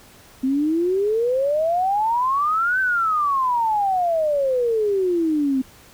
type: exponential two-way sweep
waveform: sine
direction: up then down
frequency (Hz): 256.5 to 1554 to 256.5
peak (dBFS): -17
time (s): 0.43-5.62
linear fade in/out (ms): 10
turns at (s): 2.8
effects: pink hiss -48 dBFS RMS until 5.93 s